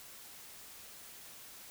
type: silence
effects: white hiss -52 dBFS RMS until 1.7 s